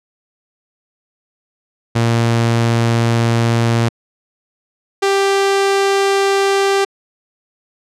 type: tone pair in turn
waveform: sawtooth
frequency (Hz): 116.2 / 393.7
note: A#2 / G4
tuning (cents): -5 / +8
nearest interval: octave + major sixth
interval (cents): 2113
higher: second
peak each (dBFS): -8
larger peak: neither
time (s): 1.95-3.89 / 5.02-6.85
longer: first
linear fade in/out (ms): 10
effects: low-pass 8000 Hz 12 dB/octave